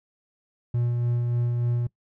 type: tone with tremolo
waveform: triangle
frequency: 120.1 Hz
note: B2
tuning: 48 cents flat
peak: -19 dBFS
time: 0.74-1.87 s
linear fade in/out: 5 ms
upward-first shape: sine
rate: 3.4 Hz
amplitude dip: 25%
effects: noise-tail reverb RT60 0.1 s tail -22 dB re dry